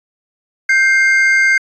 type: tone pair together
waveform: triangle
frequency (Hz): 1568 / 2116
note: G6 / C7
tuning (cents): 0 / +19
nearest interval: perfect fourth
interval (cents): 519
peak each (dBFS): -10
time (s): 0.69-1.58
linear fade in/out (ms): 5
effects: resampled to 22050 Hz